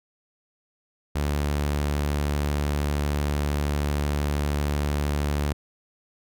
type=tone; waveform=sawtooth; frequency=72.9 Hz; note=D2; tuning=12 cents flat; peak=-19 dBFS; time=1.15-5.53 s; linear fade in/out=10 ms; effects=none

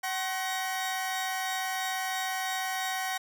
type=tone cluster; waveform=sawtooth; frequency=755 / 1079 / 1889 Hz; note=F#5 / C#6 / A#6; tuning=+35 / -47 / +22 cents; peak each=-28 / -36 / -32 dBFS; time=0.03-3.18 s; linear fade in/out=10 ms; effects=none

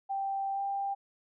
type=tone with pitch glide; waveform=sine; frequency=784 to 792.7 Hz; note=G5 to G5; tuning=0 to +19 cents; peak=-30 dBFS; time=0.09-0.95 s; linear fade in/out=20 ms; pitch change=+19 cents; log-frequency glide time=0.53-0.61 s; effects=none

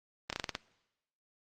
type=slowing click train; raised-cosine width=0.2 ms; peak=-16 dBFS; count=7; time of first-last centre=0.3-0.551 s; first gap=28 ms; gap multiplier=1.16; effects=noise-tail reverb RT60 0.9 s tail -20 dB re dry + Opus 32 kbps

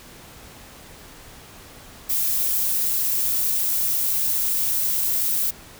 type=noise; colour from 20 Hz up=violet; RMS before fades=-22 dBFS; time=2.09-5.51 s; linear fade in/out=10 ms; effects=pink hiss -44 dBFS RMS until 5.79 s

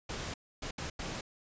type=noise bursts at uneven times; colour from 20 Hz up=pink; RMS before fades=-39 dBFS; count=4; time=0.09-0.34 / 0.62-0.71 / 0.78-0.9 / 0.99-1.21 s; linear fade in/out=5 ms; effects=resampled to 16000 Hz

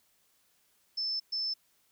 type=tone bursts at uneven times; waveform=sine; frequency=5274 Hz; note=E8; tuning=in tune; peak=-30 dBFS; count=2; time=0.97-1.2 / 1.32-1.54 s; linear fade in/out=10 ms; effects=white hiss -70 dBFS RMS until 1.91 s

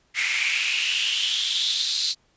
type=noise with high-pass filter sweep; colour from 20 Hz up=pink; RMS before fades=-24 dBFS; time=0.14-2.15 s; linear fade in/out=50 ms; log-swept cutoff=2100 to 4300 Hz; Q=6.5; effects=pink hiss -64 dBFS RMS until 2.36 s + resampled to 16000 Hz

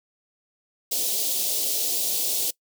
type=band-stop noise; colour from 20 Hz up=white; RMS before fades=-25 dBFS; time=0.91-2.51 s; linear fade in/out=10 ms; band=620 to 3300 Hz; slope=24 dB/octave; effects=noise-tail reverb RT60 0.1 s tail -22 dB re dry + high-pass 400 Hz 12 dB/octave

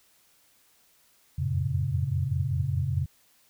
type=tone cluster; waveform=sine; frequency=86 / 91 / 101.6 / 115.4 / 136.7 Hz; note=F2 / F#2 / G#2 / A#2 / C#3; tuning=-26 / -28 / -38 / -17 / -24 cents; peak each=-34 / -30 / -36 / -32 / -28 dBFS; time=1.38-3.06 s; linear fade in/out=10 ms; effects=white hiss -63 dBFS RMS until 3.49 s

